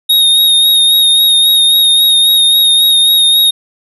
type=tone with vibrato; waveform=square; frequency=3729 Hz; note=A#7; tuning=in tune; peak=-6 dBFS; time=0.09-3.51 s; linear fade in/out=10 ms; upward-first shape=sine; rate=3.7 Hz; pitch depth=27 cents each way; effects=none